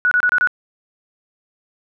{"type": "tone bursts", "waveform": "sine", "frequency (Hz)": 1469, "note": "F#6", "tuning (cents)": -13, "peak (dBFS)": -12, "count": 5, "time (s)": [0.05, 0.473], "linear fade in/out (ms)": 0, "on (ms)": 63, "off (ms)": 27, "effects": []}